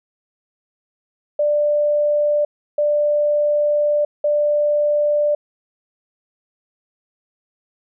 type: tone bursts at uneven times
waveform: sine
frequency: 591 Hz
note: D5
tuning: 11 cents sharp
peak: -14 dBFS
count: 3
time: 1.39-2.45 / 2.78-4.05 / 4.24-5.35 s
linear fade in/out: 5 ms
effects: none